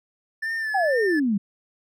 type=tone with vibrato; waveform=triangle; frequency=1760 Hz; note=A6; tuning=in tune; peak=-23 dBFS; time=0.42-1.2 s; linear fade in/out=10 ms; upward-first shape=sine; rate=2.1 Hz; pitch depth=58 cents each way
type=exponential sweep; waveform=sine; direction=down; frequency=819 to 190 Hz; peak=-19 dBFS; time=0.74-1.38 s; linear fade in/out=10 ms
effects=none